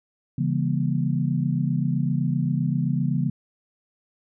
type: chord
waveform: sine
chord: C# diminished seventh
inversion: none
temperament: just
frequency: 138.59 / 166.31 / 199.57 / 239.5 Hz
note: C#3 / E3 / G3 / Bb3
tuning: 0 / +16 / +31 / +47 cents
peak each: -24 / -25 / -30 / -28 dBFS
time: 0.38-3.3 s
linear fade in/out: 5 ms
effects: none